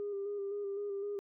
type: tone with vibrato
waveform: sine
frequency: 403 Hz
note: G4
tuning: 48 cents sharp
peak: -34 dBFS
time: 0-1.19 s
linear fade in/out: 0 ms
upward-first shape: square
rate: 3.9 Hz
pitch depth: 27 cents each way
effects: tanh soft clip ceiling -31 dBFS